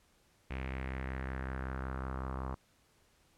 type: tone with low-pass filter sweep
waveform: sawtooth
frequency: 65.41 Hz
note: C2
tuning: in tune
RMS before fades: -39 dBFS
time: 0.5-2.55 s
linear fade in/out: 10 ms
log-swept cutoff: 2400 to 1100 Hz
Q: 3.3
effects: pink hiss -69 dBFS RMS until 3.37 s + low-pass 12000 Hz 12 dB/octave